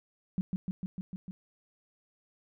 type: tone with echo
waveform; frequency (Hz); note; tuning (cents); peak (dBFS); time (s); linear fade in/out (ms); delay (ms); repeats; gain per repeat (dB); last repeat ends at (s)
sine; 185; F#3; 0; -26; 0.38-0.41; 0; 150; 6; -2; 1.31
effects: none